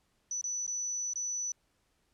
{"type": "tone with dropouts", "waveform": "sine", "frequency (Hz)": 5960, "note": "F#8", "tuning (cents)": 12, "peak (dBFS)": -32, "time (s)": [0.31, 1.52], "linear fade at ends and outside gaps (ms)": 2, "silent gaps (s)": [[0.413, 0.44], [0.666, 0.677], [1.135, 1.157]], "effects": ["pink hiss -74 dBFS RMS until 2.13 s", "low-pass 11000 Hz 12 dB/octave"]}